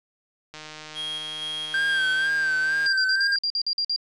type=click train; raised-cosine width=0.2 ms; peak=-22 dBFS; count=359; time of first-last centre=0.54-2.865 s; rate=154 Hz
type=tone with tremolo; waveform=triangle; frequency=3262 Hz; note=G#7; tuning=32 cents flat; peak=-27 dBFS; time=0.94-2.3 s; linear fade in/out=50 ms; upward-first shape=square; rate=2.1 Hz; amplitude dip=30%
type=tone with vibrato; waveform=triangle; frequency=1568 Hz; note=G6; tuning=in tune; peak=-19 dBFS; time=1.74-3.36 s; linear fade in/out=2 ms; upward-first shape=sine; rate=2.1 Hz; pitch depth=48 cents each way
type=tone bursts; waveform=sine; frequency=4772 Hz; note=D8; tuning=27 cents sharp; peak=-22 dBFS; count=10; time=2.86-3.962 s; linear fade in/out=2 ms; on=67 ms; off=48 ms
effects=resampled to 24000 Hz